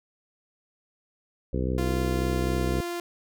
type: harmonic tone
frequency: 63.7 Hz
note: C2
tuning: 46 cents flat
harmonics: 1 / 2 / 3 / 4 / 5 / 6 / 7 / 8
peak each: -28 / -31 / -33 / -34 / -35 / -36 / -36 / -37 dBFS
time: 1.53-2.81 s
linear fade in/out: 5 ms
type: tone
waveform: sawtooth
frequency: 347 Hz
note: F4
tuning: 11 cents flat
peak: -26 dBFS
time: 1.78-3 s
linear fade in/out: 2 ms
effects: none